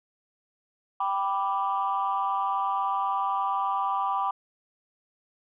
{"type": "chord", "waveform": "sine", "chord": "G major", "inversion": "none", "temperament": "equal", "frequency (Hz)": [784, 987.8, 1174.7], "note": ["G5", "B5", "D6"], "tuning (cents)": [0, 0, 0], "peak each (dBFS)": -28, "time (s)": [1, 4.31], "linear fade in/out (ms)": 5, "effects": ["tanh soft clip ceiling -17 dBFS"]}